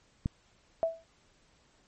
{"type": "click", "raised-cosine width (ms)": 5, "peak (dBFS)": -17, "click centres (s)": 0.259}
{"type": "tone with exponential decay", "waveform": "sine", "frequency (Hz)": 657, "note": "E5", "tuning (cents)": -6, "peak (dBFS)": -21, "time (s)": [0.83, 1.04], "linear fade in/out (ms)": 0, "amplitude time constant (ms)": 44}
{"effects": ["pink hiss -66 dBFS RMS until 1.87 s", "MP3 32 kbps"]}